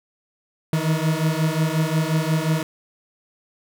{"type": "beating tone pair", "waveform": "40% pulse", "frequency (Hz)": [155.56, 161.16], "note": ["D#3", "E3"], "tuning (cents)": [0, -39], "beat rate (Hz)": 5.6, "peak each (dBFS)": -21, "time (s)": [0.73, 2.63], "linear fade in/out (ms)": 2, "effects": []}